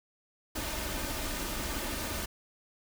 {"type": "noise with comb filter", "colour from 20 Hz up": "pink", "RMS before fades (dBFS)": -35, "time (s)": [0.55, 2.26], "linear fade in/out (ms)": 10, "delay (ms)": 3.3, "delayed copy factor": 0.5, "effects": []}